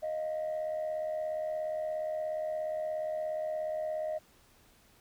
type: tone pair together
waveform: sine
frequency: 622.3 / 699.3 Hz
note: D#5 / F5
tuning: 0 / +2 cents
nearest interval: major second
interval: 202 cents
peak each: -31 / -39 dBFS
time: 0.02-4.19 s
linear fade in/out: 20 ms
effects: tanh soft clip ceiling -28 dBFS + pink hiss -63 dBFS RMS until 5 s